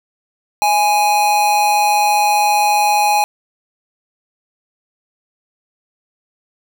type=tone with amplitude modulation; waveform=square; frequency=830.6 Hz; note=G#5; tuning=in tune; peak=-10 dBFS; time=0.62-3.24 s; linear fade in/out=0 ms; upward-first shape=sine; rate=185 Hz; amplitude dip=45%; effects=7-bit